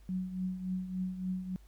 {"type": "tone with tremolo", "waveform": "sine", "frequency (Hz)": 185, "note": "F#3", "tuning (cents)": 0, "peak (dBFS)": -30, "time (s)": [0.09, 1.56], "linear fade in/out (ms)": 0, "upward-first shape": "triangle", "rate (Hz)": 3.5, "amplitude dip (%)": 70, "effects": ["added 50 Hz sine -54 dBFS peak until 1.67 s", "pink hiss -68 dBFS RMS until 1.67 s"]}